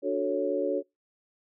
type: chord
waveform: sine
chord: D major seventh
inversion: none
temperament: equal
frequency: 293.7 / 370 / 440 / 554.4 Hz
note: D4 / F#4 / A4 / C#5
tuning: 0 / 0 / 0 / 0 cents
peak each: -32 / -31 / -31 / -29 dBFS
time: 0.02-0.83 s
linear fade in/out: 50 ms
effects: noise-tail reverb RT60 0.2 s tail -25 dB re dry